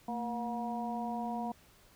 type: harmonic tone with a mistuned harmonic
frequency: 238.9 Hz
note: A#3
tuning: 43 cents sharp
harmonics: 1 / 2 / 3 / 4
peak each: -37 / -47 / -38 / -41 dBFS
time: 0.08-1.52 s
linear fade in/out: 5 ms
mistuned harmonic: 1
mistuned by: -76 cents
effects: pink hiss -62 dBFS RMS until 1.95 s